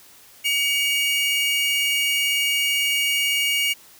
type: tone pair together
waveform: 45% pulse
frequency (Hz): 2260 / 2847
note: C#7 / F7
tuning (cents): +33 / +33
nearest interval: major third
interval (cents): 400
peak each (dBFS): -22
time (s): 0.44-3.74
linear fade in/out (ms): 20
effects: white hiss -49 dBFS RMS until 3.99 s